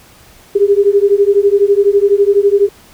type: beating tone pair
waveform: sine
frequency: 396.9 / 408.9 Hz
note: G4 / G#4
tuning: +22 / -27 cents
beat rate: 12 Hz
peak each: -10 dBFS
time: 0.55-2.69 s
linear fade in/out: 10 ms
effects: pink hiss -43 dBFS RMS until 2.93 s